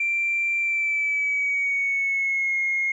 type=tone with pitch glide; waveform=sine; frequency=2358 to 2150 Hz; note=D7 to C7; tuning=+6 to +47 cents; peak=-20 dBFS; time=0-2.92 s; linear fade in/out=5 ms; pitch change=-159 cents; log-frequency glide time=0.59-2.58 s; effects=tanh soft clip ceiling -16 dBFS